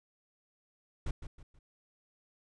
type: noise with echo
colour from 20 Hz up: brown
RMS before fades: -33 dBFS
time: 1.06-1.11 s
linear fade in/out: 5 ms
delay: 160 ms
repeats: 3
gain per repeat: -9 dB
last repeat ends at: 1.59 s
effects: resampled to 22050 Hz